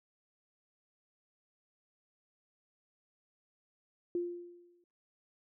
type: tone with exponential decay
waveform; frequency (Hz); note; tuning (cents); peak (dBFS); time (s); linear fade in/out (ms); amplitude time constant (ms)
sine; 349.2; F4; 0; -29; 4.15-4.84; 2; 150
effects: noise-tail reverb RT60 0.9 s tail -26 dB re dry